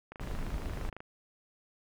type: click train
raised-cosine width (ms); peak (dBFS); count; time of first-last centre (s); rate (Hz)
0.5; -29; 24; 0.12-1.005; 26
type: noise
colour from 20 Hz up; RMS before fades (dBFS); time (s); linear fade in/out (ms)
brown; -36; 0.2-0.9; 10
effects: none